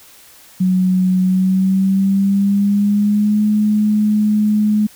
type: tone with pitch glide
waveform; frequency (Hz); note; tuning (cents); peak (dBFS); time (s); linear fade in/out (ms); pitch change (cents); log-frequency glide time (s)
sine; 185 to 211.3; F#3 to G#3; 0 to +30; -11; 0.6-4.87; 10; +230; 1.22-3.43
effects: white hiss -44 dBFS RMS until 4.95 s